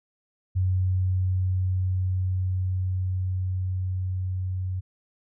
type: tone with level ramp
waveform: sine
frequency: 92.7 Hz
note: F#2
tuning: 4 cents sharp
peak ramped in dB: -20 to -26 dBFS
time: 0.55-4.81 s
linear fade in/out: 20 ms
effects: none